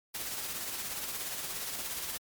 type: noise with tremolo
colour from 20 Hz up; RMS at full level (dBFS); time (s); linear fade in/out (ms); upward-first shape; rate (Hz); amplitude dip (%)
white; -36; 0.14-2.18; 10; sine; 17; 35
effects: MP3 96 kbps